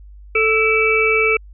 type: harmonic tone with a mistuned harmonic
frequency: 440 Hz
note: A4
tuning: in tune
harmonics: 1 / 3 / 5 / 6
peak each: -17 / -22 / -16 / -21 dBFS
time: 0.35-1.37 s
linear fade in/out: 5 ms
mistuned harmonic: 5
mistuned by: +80 cents
effects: added 50 Hz sine -37 dBFS peak until 1.53 s